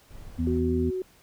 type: noise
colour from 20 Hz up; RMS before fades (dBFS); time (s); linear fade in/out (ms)
brown; -43; 0.1-0.6; 10
type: harmonic tone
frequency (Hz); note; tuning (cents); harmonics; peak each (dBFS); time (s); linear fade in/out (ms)
82.8; E2; +8; 1 / 2 / 3; -27 / -35 / -26; 0.38-0.91; 20
type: tone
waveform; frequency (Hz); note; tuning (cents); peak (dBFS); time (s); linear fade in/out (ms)
sine; 371.7; F#4; +8; -27; 0.47-1.02; 2
effects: pink hiss -58 dBFS RMS until 1.22 s